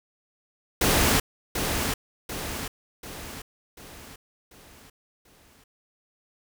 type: noise with echo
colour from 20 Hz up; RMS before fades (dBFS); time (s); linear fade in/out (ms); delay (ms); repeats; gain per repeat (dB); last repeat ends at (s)
pink; -21; 0.81-1.2; 5; 740; 6; -6; 5.64
effects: none